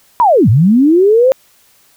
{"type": "linear two-way sweep", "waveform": "sine", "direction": "down then up", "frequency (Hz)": [1009, 97.6, 538], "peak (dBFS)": -5, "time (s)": [0.2, 1.32], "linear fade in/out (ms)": 0, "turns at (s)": 0.49, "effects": ["white hiss -50 dBFS RMS until 1.96 s"]}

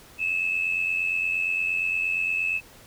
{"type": "tone with amplitude modulation", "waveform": "sine", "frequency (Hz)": 2600, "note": "E7", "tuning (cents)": -24, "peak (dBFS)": -19, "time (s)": [0.18, 2.61], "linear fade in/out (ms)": 50, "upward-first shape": "sine", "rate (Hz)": 88.6, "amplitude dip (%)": 70, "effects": ["tanh soft clip ceiling -16 dBFS", "pink hiss -50 dBFS RMS until 2.86 s"]}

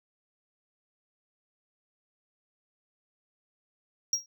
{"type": "tone with exponential decay", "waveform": "triangle", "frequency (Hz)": 5630, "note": "F8", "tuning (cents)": 13, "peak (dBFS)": -19, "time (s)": [4.13, 4.26], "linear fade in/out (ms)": 2, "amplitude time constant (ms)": 28, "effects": []}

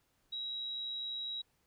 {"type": "tone", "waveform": "sine", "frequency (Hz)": 3856, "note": "B7", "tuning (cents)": -42, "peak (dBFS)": -37, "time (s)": [0.32, 1.42], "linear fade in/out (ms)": 10, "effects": ["pink hiss -75 dBFS RMS until 1.66 s"]}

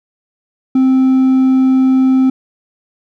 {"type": "tone with hard clipping", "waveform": "triangle", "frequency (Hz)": 261.6, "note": "C4", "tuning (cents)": 0, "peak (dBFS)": -8, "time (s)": [0.75, 2.3], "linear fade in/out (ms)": 5, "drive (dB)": 5, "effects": []}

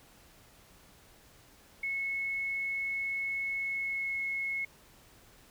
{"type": "tone with pitch glide", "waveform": "sine", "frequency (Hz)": [2192, 2179], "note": ["C#7", "C#7"], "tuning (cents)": [-20, -30], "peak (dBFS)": -31, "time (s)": [1.83, 4.65], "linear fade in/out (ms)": 5, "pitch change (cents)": -10, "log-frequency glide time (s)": [3.58, 4.17], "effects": ["pink hiss -59 dBFS RMS until 5.5 s"]}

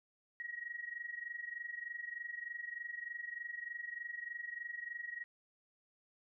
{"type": "tone with amplitude modulation", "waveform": "sine", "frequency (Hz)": 1900, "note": "A#6", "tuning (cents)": 33, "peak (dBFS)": -38, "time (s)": [0.4, 5.24], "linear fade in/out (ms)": 0, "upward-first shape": "sine", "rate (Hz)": 23.3, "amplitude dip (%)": 80, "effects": []}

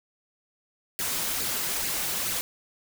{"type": "noise with flanger", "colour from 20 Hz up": "white", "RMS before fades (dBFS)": -29, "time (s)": [0.99, 2.41], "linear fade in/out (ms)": 0, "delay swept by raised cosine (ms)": [0.42, 6.32], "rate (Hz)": 2.3, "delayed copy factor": 0.55, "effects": []}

